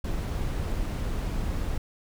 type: noise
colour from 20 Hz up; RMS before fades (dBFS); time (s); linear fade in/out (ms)
brown; -29; 0.04-1.78; 5
effects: none

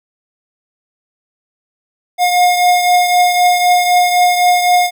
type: beating tone pair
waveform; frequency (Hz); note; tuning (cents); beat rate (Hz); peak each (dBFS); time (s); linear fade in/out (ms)
square; 715 / 718.9; F5 / F5; +41 / +50; 3.9; -10 / -18; 2.18-4.91; 50
effects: none

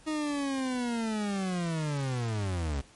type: linear sweep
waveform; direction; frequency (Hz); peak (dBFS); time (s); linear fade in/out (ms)
40% pulse; down; 313 to 65.4; -28; 0.06-2.82; 20
effects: pink hiss -57 dBFS RMS until 2.95 s + MP3 48 kbps

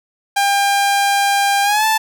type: tone with pitch glide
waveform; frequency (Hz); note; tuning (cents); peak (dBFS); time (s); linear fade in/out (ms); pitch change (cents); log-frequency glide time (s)
sawtooth; 800 to 877.5; G5 to A5; +35 to -5; -9; 0.36-1.98; 10; +160; 1.63-1.86
effects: none

